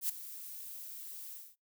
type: noise with ADSR envelope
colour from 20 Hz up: violet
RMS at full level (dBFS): -31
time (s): 0.01-1.56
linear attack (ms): 82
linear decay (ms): 8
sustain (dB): -15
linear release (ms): 240
effects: noise-tail reverb RT60 0.2 s tail -25 dB re dry